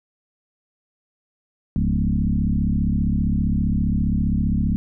sine tone with frequency modulation, 130.81 Hz, C3, in tune, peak -17 dBFS, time 1.76-4.76 s, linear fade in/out 0 ms, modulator 35.1 Hz, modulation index 3.1, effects none

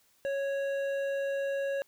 triangle tone with hard clipping, 553 Hz, C#5, 4 cents flat, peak -31 dBFS, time 0.25-1.82 s, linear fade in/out 0 ms, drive 13 dB, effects white hiss -67 dBFS RMS until 1.87 s

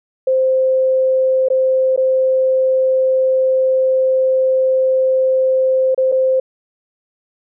sine tone with dropouts, 522 Hz, C5, 4 cents flat, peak -11 dBFS, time 0.27-6.4 s, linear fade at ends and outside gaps 5 ms, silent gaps 1.486-1.501 / 1.963-1.975 / 5.947-5.977 / 6.118-6.122 s, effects none

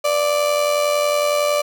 35% pulse tone with amplitude modulation, 587.3 Hz, D5, in tune, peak -12 dBFS, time 0.04-1.62 s, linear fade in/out 10 ms, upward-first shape sine, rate 90.9 Hz, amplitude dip 50%, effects none

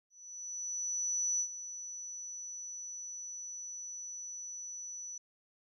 sine tone with ADSR envelope, 5940 Hz, F#8, 6 cents sharp, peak -29 dBFS, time 0.1-5.18 s, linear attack 1300 ms, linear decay 76 ms, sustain -12 dB, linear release 4 ms, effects none

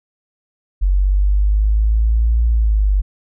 sine linear two-way sweep, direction up then down, 46.25 to 57.7 to 47.33 Hz, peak -11 dBFS, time 0.81-3.02 s, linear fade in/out 20 ms, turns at 2.46 s, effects none

